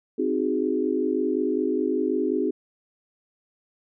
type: chord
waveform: sine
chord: Ab dominant seventh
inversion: first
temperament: equal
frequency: 261.6 / 311.1 / 370 / 415.3 Hz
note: C4 / Eb4 / Gb4 / Ab4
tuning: 0 / 0 / 0 / 0 cents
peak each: -27 dBFS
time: 0.18-2.51 s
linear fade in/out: 10 ms
effects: none